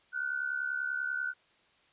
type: tone pair together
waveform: sine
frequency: 1439.8 / 1510 Hz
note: F#6 / F#6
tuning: -48 / +35 cents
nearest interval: minor second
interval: 83 cents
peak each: -35 / -33 dBFS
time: 0.12-1.34 s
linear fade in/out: 50 ms
effects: white hiss -66 dBFS RMS until 1.92 s + resampled to 8000 Hz